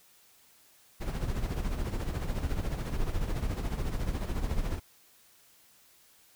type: noise with tremolo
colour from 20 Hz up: brown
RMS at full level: -29 dBFS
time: 1-4.8 s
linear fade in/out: 20 ms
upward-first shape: sine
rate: 14 Hz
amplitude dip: 60%
effects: white hiss -61 dBFS RMS until 6.35 s